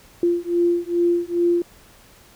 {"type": "beating tone pair", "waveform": "sine", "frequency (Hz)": [345, 347.4], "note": ["F4", "F4"], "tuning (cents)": [-21, -9], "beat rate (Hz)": 2.4, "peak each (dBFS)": -20, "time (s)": [0.23, 1.62], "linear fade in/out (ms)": 2, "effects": ["pink hiss -50 dBFS RMS until 2.35 s"]}